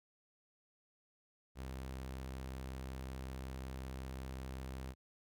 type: tone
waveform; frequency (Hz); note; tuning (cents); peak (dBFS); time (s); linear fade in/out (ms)
sawtooth; 65.41; C2; 0; -39; 1.55-4.95; 50
effects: none